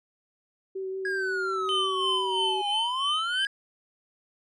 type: tone with vibrato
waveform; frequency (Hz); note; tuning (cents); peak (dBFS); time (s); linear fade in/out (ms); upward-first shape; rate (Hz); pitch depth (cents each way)
sine; 380.8; F#4; +50; -30; 0.75-2.62; 10; sine; 5.5; 13
type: exponential two-way sweep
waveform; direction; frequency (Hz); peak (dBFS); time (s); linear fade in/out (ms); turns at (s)
triangle; down then up; 1661.2 to 809 to 1661.2; -26; 1.05-3.47; 2; 2.69
type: tone with tremolo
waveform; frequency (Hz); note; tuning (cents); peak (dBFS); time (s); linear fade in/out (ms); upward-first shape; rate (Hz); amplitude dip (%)
triangle; 3061; G7; -42; -23; 1.69-3.45; 0; sine; 3; 65
effects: resampled to 24000 Hz